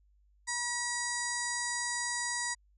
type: harmonic tone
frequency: 964 Hz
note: B5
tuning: 42 cents flat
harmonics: 1 / 2 / 4 / 5 / 6 / 7 / 8 / 9 / 10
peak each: -40 / -36 / -48 / -41 / -45 / -40 / -41 / -42 / -47 dBFS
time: 0.47-2.55 s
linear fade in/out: 20 ms
effects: added 50 Hz sine -63 dBFS peak until 2.77 s